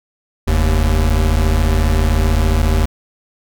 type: tone pair together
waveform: square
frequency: 43.65 / 77.78 Hz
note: F1 / D#2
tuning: 0 / 0 cents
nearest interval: minor seventh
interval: 1000 cents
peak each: -15 dBFS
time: 0.47-2.86 s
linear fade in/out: 10 ms
effects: none